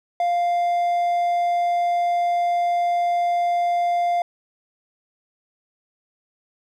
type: tone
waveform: triangle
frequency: 698.5 Hz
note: F5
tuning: in tune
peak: -16 dBFS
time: 0.2-4.22 s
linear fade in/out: 2 ms
effects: none